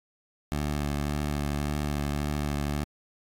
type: tone with vibrato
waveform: 15% pulse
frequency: 73.1 Hz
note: D2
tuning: 7 cents flat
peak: -21 dBFS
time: 0.52-2.84 s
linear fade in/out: 0 ms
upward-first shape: sine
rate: 1.8 Hz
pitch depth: 23 cents each way
effects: AAC 64 kbps